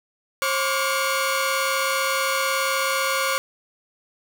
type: tone cluster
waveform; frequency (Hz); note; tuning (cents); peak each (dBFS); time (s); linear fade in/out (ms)
sawtooth; 537 / 1038 / 1153 / 1425 / 2186; C5 / C6 / D6 / F6 / C#7; +45 / -14 / -32 / +34 / -25; -22 / -30 / -22 / -23 / -27; 0.42-3.38; 0
effects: none